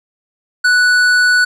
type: tone with hard clipping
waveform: sine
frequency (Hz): 1480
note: F#6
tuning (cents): 0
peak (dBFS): -10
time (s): 0.64-1.45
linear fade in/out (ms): 10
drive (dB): 10
effects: none